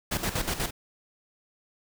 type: noise with tremolo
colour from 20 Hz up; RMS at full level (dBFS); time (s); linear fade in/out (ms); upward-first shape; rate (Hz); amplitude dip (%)
pink; -28; 0.11-0.71; 10; square; 8.2; 65
effects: none